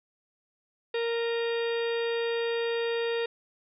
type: harmonic tone with a mistuned harmonic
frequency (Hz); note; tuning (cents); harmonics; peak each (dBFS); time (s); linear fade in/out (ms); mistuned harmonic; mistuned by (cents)
464.8; A#4; -5; 1 / 2 / 3 / 4 / 5 / 6 / 7 / 8 / 10; -27 / -41 / -43 / -38 / -43 / -42 / -48 / -41 / -50; 0.94-3.26; 5; 5; +77
effects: none